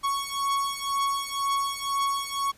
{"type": "beating tone pair", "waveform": "45% pulse", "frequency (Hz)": [1108.7, 1110.7], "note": ["C#6", "C#6"], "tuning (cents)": [0, 3], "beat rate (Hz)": 2, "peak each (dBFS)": [-29, -28], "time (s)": [0.03, 2.52], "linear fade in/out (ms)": 20, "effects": ["pink hiss -56 dBFS RMS until 2.57 s", "resampled to 32000 Hz"]}